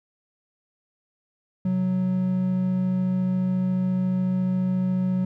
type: tone pair together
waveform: triangle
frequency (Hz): 130.81 / 185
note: C3 / F#3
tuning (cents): 0 / 0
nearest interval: tritone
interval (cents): 600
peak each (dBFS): -29 / -19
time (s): 1.65-5.25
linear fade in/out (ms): 5
effects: none